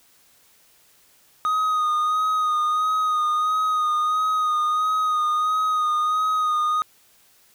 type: tone with vibrato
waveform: triangle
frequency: 1244.5 Hz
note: D#6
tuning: in tune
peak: -17 dBFS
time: 1.45-6.82 s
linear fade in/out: 0 ms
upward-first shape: sine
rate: 1.5 Hz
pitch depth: 28 cents each way
effects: white hiss -57 dBFS RMS until 7.54 s